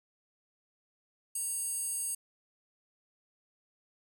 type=tone with high-pass filter; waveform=square; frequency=937 Hz; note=A#5; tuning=9 cents sharp; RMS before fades=-35 dBFS; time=1.35-2.15 s; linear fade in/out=5 ms; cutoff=9000 Hz; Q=9.1; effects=none